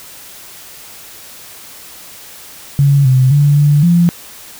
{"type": "tone with pitch steps", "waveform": "sine", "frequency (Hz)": [140.7, 129.6, 144.5, 146.4, 172.4], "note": ["C#3", "C3", "D3", "D3", "F3"], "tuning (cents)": [26, -16, -28, -5, -22], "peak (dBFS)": -6, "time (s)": [2.79, 4.09], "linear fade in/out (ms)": 0, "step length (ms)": 260, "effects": ["white hiss -35 dBFS RMS until 4.59 s"]}